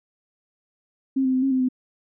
sine tone with pitch steps, 267.1 / 259.8 / 257.7 / 269.8 / 259.2 / 255.2 Hz, C4 / C4 / C4 / C#4 / C4 / C4, +36 / -12 / -26 / -47 / -16 / -43 cents, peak -18 dBFS, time 1.16-1.688 s, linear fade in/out 10 ms, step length 88 ms, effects none

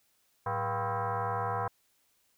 sine tone with frequency modulation, 107.8 Hz, A2, 35 cents flat, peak -29 dBFS, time 0.46-1.68 s, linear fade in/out 5 ms, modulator 296 Hz, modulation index 4.1, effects white hiss -71 dBFS RMS until 2.37 s

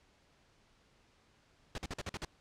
pink noise bursts, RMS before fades -39 dBFS, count 7, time 1.75-2.249 s, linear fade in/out 2 ms, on 31 ms, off 47 ms, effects pink hiss -68 dBFS RMS until 2.4 s + low-pass 6000 Hz 12 dB/octave

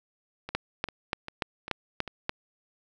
two click trains, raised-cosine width 0.3 ms, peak -21 / -11 dBFS, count 5 / 7, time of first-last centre 0.49-2.077 / 0.55-2.294 s, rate 2.52 / 3.44 Hz, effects none

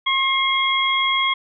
sine tone cluster, 1077 / 2128 / 3299 Hz, C6 / C7 / G#7, +50 / +29 / -12 cents, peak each -21 dBFS, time 0.06-1.34 s, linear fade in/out 10 ms, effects none

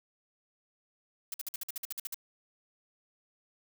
blue noise bursts, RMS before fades -37 dBFS, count 12, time 1.32-2.144 s, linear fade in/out 2 ms, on 21 ms, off 52 ms, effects none

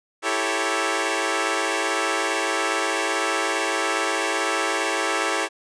10% pulse chord, A dominant seventh, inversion second, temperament equal, 329.6 / 392 / 440 / 554.4 Hz, E4 / G4 / A4 / C#5, 0 / 0 / 0 / 0 cents, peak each -19 dBFS, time 0.22-5.49 s, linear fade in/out 50 ms, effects resampled to 22050 Hz

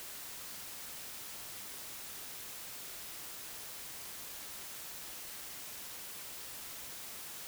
silence, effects white hiss -46 dBFS RMS until 7.47 s

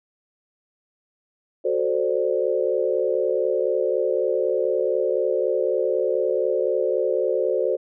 sine chord, D dominant seventh, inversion first, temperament equal, 370 / 440 / 523.3 / 587.3 Hz, F#4 / A4 / C5 / D5, 0 / 0 / 0 / 0 cents, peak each -25 / -25 / -23 / -27 dBFS, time 1.64-7.77 s, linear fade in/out 20 ms, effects none

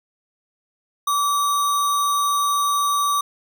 sine tone with sample-and-hold, 1156 Hz, D6, 28 cents flat, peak -17 dBFS, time 1.07-3.21 s, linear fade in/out 5 ms, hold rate 4900 Hz, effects none

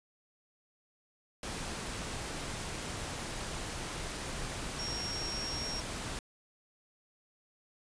sine tone in noise, 5570 Hz, F8, 5 cents flat, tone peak -37 dBFS, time 4.79-5.8 s, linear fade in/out 2 ms, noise pink, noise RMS -39 dBFS, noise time 1.43-6.19 s, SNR -1 dB, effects resampled to 22050 Hz

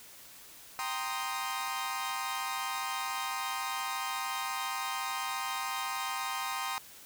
sawtooth chord, C minor seventh, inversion second, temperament equal, 784 / 932.3 / 1046.5 / 1244.5 Hz, G5 / Bb5 / C6 / Eb6, 0 / 0 / 0 / 0 cents, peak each -36 / -36 / -34 / -35 dBFS, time 0.79-6.78 s, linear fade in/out 0 ms, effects white hiss -52 dBFS RMS until 7.05 s

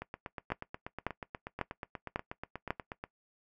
two click trains, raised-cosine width 0.5 ms, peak -16 / -24 dBFS, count 5 / 26, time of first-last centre 0.52-2.706 / 0.02-3.039 s, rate 1.83 / 8.28 Hz, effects noise-tail reverb RT60 0.1 s tail -19 dB re dry

